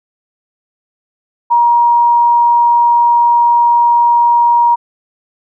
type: tone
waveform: sine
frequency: 948 Hz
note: A#5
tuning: 29 cents sharp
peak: -6 dBFS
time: 1.5-4.76 s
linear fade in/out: 20 ms
effects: none